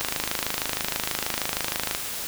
click train, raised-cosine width 0.2 ms, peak -7 dBFS, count 52, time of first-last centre 0.01-1.949 s, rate 26.3 Hz, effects white hiss -32 dBFS RMS until 2.27 s

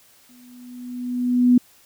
sine tone with exponential growth, 246.9 Hz, B3, in tune, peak -9 dBFS, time 0.29-1.58 s, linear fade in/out 5 ms, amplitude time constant 280 ms, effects white hiss -54 dBFS RMS until 1.85 s

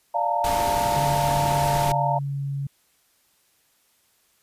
sine chord, Bb major seventh, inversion first, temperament equal with one note detuned, 587.3 / 698.5 / 880 / 920 Hz, D5 / F5 / A5 / Bb5, 0 / 0 / 0 / -23 cents, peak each -29 / -25 / -26 / -25 dBFS, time 0.14-2.19 s, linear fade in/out 10 ms
pink noise, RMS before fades -29 dBFS, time 0.44-1.92 s, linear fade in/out 2 ms
sine tone with pitch glide, 143.1 to 139.43 Hz, D3 to C#3, -45 to +10 cents, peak -25 dBFS, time 0.96-2.67 s, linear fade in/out 5 ms, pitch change -45 cents, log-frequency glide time 1.58-2.4 s
effects white hiss -64 dBFS RMS until 4.42 s + resampled to 32000 Hz

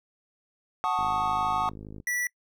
triangle chord, D# half-diminished seventh, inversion first, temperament equal, 740 / 880 / 1108.7 / 1244.5 Hz, F#5 / A5 / C#6 / D#6, 0 / 0 / 0 / 0 cents, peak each -28 dBFS, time 0.84-1.69 s, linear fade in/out 0 ms
click train, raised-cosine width 3 ms, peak -29 dBFS, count 54, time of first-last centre 0.99-2.001 s, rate 52.4 Hz
square tone, 1956 Hz, B6, 17 cents flat, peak -27 dBFS, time 2.07-2.27 s, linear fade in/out 2 ms
effects noise-tail reverb RT60 0.1 s tail -24 dB re dry

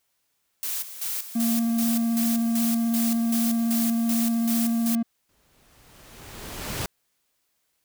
blue noise with tremolo, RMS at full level -29 dBFS, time 0.63-4.95 s, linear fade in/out 0 ms, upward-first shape square, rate 2.6 Hz, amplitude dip 70%
triangle tone with vibrato, 230.4 Hz, A#3, 20 cents flat, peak -19 dBFS, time 1.35-5.03 s, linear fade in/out 10 ms, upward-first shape square, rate 16 Hz, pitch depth 9 cents each way
pink noise with exponential growth, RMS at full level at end -28 dBFS, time 5.29-6.86 s, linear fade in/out 2 ms, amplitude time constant 340 ms
effects white hiss -73 dBFS RMS until 7.84 s

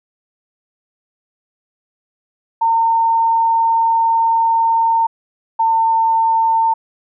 sine tone pair in turn, 911 / 902.6 Hz, A#5 / A5, -40 / +44 cents, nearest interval unison, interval 16 cents, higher first, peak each -11 dBFS, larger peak neither, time 2.61-5.07 / 5.59-6.74 s, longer first, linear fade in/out 10 ms, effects none

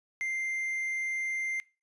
triangle tone, 2093 Hz, C7, in tune, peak -28 dBFS, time 0.21-1.6 s, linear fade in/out 0 ms, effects noise-tail reverb RT60 0.3 s tail -22 dB re dry + resampled to 24000 Hz

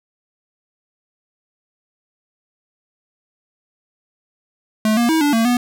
square tone with pitch steps, 216.4 / 237 / 320.7 / 290.5 / 226.8 / 244.4 Hz, A3 / A#3 / E4 / D4 / A#3 / B3, -29 / +29 / -48 / -19 / -47 / -18 cents, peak -14 dBFS, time 4.85-5.57 s, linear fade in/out 2 ms, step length 120 ms, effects none

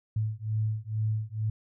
sine beating tone pair, 107.6 / 109.8 Hz, A2 / A2, -38 / -3 cents, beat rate 2.2 Hz, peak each -30 dBFS, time 0.16-1.5 s, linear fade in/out 5 ms, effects none

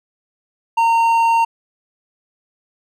triangle tone with hard clipping, 918 Hz, A#5, 27 cents flat, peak -13 dBFS, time 0.77-1.45 s, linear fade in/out 10 ms, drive 9 dB, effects none

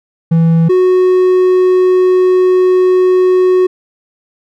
triangle tone pair in turn, 164.81 / 368.1 Hz, E3 / F#4, 0 / -9 cents, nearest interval octave + major second, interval 1391 cents, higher second, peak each -4 dBFS, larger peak neither, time 0.31-0.69 / 0.69-3.67 s, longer second, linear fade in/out 10 ms, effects none

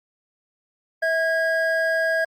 triangle tone pair together, 650 / 1637.9 Hz, E5 / G#6, -24 / -24 cents, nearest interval octave + major third, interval 1600 cents, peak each -20 dBFS, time 1.02-2.25 s, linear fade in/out 10 ms, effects Opus 48 kbps

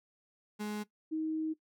35% pulse / sine tone pair in turn, 210 / 315.4 Hz, G#3 / D#4, +19 / +24 cents, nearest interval perfect fifth, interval 705 cents, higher second, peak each -34 / -31 dBFS, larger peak second, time 0.59-0.84 / 1.11-1.54 s, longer second, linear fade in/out 20 ms, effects noise-tail reverb RT60 0.1 s tail -17 dB re dry

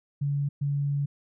sine tone bursts at uneven times, 142.3 Hz, C#3, 46 cents sharp, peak -24 dBFS, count 2, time 0.21-0.49 / 0.61-1.06 s, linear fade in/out 10 ms, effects none

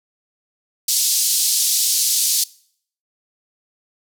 pink band-pass noise, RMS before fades -18 dBFS, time 0.88-2.44 s, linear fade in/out 5 ms, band 4400 to 14000 Hz, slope 24 dB/octave, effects noise-tail reverb RT60 0.6 s tail -22 dB re dry

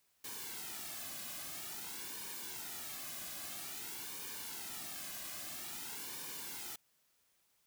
white noise with flanger, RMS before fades -45 dBFS, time 0.24-6.76 s, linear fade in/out 5 ms, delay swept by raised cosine 1.5 to 2.21 ms, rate 0.5 Hz, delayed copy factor -0.65, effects white hiss -75 dBFS RMS until 7.66 s

